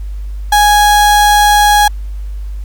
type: tone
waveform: 35% pulse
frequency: 830 Hz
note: G#5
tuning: 1 cent flat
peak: -4 dBFS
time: 0.52-1.88 s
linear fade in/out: 5 ms
effects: added 50 Hz sine -19 dBFS peak until 2.64 s + pink hiss -48 dBFS RMS until 2.64 s